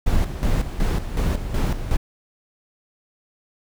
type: noise with tremolo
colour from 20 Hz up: brown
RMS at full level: -19 dBFS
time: 0.06-1.97 s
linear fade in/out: 10 ms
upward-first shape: square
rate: 2.7 Hz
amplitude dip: 65%
effects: none